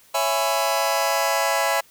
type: chord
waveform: sawtooth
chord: C# minor seventh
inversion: none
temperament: just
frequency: 554.4 / 665.2 / 831.5 / 997.9 Hz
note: C#5 / E5 / G#5 / B5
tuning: 0 / +16 / +2 / +18 cents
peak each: -22 / -20 / -21 / -22 dBFS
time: 0.14-1.81 s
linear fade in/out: 10 ms
effects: white hiss -54 dBFS RMS until 1.9 s